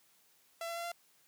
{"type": "tone with pitch steps", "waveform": "sawtooth", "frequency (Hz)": [671, 676.8, 682.7, 688.7], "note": ["E5", "E5", "F5", "F5"], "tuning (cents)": [31, 45, -40, -24], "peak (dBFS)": -34, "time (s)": [0.61, 0.918], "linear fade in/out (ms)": 2, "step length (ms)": 77, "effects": ["white hiss -68 dBFS RMS until 1.27 s", "high-pass 100 Hz 12 dB/octave"]}